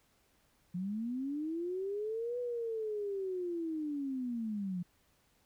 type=linear two-way sweep; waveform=sine; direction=up then down; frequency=172.4 to 493.9 to 172.4 Hz; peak=-34 dBFS; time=0.74-4.83 s; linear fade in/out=10 ms; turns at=2.39 s; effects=pink hiss -71 dBFS RMS until 5.45 s